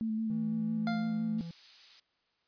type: tone with vibrato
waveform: sine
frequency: 220.6 Hz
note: A3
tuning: 5 cents sharp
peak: -30 dBFS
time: 0.01-1.41 s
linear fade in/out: 0 ms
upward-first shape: square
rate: 5.9 Hz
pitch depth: 19 cents each way
type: tone with pitch glide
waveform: triangle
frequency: 161.4 to 167.87 Hz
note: E3 to E3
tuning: -36 to +32 cents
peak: -37 dBFS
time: 0.3-1.51 s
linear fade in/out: 2 ms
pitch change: +68 cents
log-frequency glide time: 0.4-0.91 s
type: tone with exponential decay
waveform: 25% pulse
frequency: 698.5 Hz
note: F5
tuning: in tune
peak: -29 dBFS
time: 0.87-1.47 s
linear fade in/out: 1 ms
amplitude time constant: 130 ms
type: noise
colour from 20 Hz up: violet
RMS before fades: -41 dBFS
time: 1.38-2 s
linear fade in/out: 5 ms
effects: white hiss -75 dBFS RMS until 2.47 s + resampled to 11025 Hz